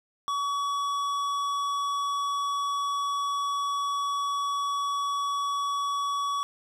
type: tone with tanh clipping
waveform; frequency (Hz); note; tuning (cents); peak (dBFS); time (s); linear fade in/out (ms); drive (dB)
sine; 1132; C#6; +36; -28; 0.28-6.43; 0; 13
effects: none